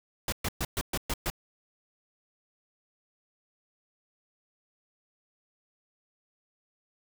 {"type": "noise bursts", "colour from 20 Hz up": "pink", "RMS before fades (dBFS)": -30, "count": 7, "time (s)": [0.28, 1.301], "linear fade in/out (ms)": 2, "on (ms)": 43, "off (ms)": 120, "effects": []}